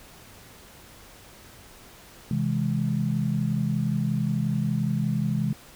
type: chord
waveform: sine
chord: C augmented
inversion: none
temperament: equal with one note detuned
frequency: 130.81 / 162.36 / 207.7 Hz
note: C3 / E3 / G#3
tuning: 0 / -26 / 0 cents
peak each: -27 dBFS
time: 2.31-5.53 s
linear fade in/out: 2 ms
effects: pink hiss -49 dBFS RMS until 5.75 s